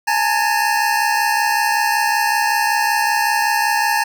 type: tone pair together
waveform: 25% pulse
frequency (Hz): 837.7 / 903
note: G#5 / A5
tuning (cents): +15 / +45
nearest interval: minor second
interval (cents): 130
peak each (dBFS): -14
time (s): 0.07-4.04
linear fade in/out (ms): 10
effects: none